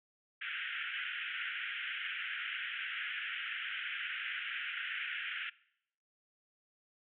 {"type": "band-pass noise", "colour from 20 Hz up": "pink", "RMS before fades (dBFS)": -40, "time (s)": [0.41, 5.5], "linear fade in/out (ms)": 10, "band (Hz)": [1400, 3200], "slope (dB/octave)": 96, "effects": ["noise-tail reverb RT60 0.7 s tail -21 dB re dry"]}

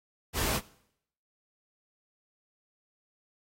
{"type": "noise", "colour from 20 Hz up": "pink", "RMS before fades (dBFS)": -30, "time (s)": [0.33, 0.61], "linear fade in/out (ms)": 50, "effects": ["noise-tail reverb RT60 0.7 s tail -20 dB re dry", "AAC 48 kbps"]}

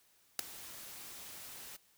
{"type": "noise with ADSR envelope", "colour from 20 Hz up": "white", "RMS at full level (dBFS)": -27, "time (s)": [0.39, 1.77], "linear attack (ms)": 3, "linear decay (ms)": 4, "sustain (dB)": -22, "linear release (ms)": 12, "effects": ["white hiss -69 dBFS RMS until 1.97 s"]}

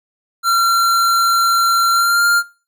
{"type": "tone with pitch glide", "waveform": "square", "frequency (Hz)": [1368, 1399.2], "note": ["F6", "F6"], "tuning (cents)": [-36, 3], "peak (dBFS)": -12, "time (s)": [0.43, 2.43], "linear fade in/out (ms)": 50, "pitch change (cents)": 39, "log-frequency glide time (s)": [1.92, 2.24], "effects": ["noise-tail reverb RT60 0.4 s tail -20 dB re dry"]}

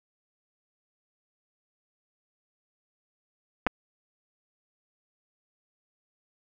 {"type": "clicks", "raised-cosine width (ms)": 0.5, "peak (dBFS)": [-9, -11], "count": 2, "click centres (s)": [3.666, 3.67], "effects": []}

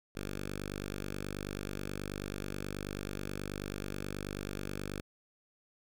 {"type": "tone with notch filter", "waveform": "5% pulse", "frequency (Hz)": 49.3, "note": "G1", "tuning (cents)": 11, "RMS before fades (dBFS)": -40, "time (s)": [0.15, 5.01], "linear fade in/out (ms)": 10, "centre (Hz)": 700, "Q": 1.6, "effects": []}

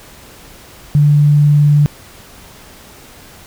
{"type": "tone", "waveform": "sine", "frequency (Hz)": 146.83, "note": "D3", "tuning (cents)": 0, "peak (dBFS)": -6, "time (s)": [0.95, 1.86], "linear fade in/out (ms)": 0, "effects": ["pink hiss -39 dBFS RMS until 3.46 s"]}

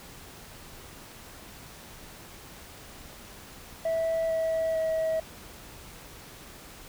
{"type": "tone with pitch steps", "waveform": "sine", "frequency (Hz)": [654, 648, 642], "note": ["E5", "E5", "E5"], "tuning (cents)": [-14, -30, -46], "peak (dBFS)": -22, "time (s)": [3.85, 5.2], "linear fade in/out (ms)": 5, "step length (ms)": 450, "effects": ["tanh soft clip ceiling -24 dBFS", "pink hiss -47 dBFS RMS until 6.88 s"]}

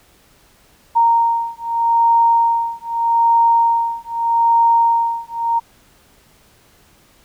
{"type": "beating tone pair", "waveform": "sine", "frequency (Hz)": [927, 927.81], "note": ["A#5", "A#5"], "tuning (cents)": [-10, -8], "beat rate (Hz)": 0.81, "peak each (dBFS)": -15, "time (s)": [0.95, 5.6], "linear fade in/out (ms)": 20, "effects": ["pink hiss -52 dBFS RMS until 7.24 s"]}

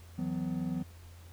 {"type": "chord", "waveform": "triangle", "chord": "E suspended second", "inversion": "none", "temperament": "equal with one note detuned", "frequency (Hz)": [164.81, 185, 251.4], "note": ["E3", "F#3", "B3"], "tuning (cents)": [0, 0, 31], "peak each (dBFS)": -34, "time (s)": [0.18, 0.83], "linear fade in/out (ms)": 10, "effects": ["added 85 Hz sine -49 dBFS peak until 1.32 s", "pink hiss -59 dBFS RMS until 1.32 s"]}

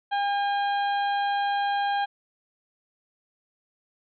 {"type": "harmonic tone with a mistuned harmonic", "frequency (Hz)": 806, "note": "G5", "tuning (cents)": 48, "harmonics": [1, 2, 3, 4, 5], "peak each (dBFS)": [-23, -31, -42, -37, -44], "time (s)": [0.11, 2.06], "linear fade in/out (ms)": 20, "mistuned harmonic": 3, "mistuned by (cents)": 28, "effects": ["MP3 96 kbps"]}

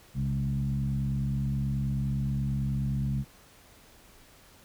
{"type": "tone with frequency modulation", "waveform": "sine", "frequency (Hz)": 134.9, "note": "C#3", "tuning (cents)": -47, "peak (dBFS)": -26, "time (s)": [0.14, 3.25], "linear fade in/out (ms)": 50, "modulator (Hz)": 69.4, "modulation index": 0.94, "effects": ["pink hiss -56 dBFS RMS until 4.64 s"]}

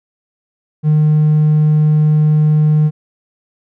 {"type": "tone", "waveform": "triangle", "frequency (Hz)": 152.6, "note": "D#3", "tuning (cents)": -33, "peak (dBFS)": -5, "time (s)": [0.83, 2.91], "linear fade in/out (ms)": 50, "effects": ["tanh soft clip ceiling -3 dBFS"]}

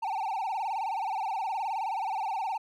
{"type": "tone with vibrato", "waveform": "triangle", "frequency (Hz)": 830.6, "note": "G#5", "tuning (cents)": 0, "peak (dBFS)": -27, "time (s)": [0.02, 2.58], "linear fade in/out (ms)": 10, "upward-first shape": "sine", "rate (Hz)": 19, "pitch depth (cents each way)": 180, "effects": []}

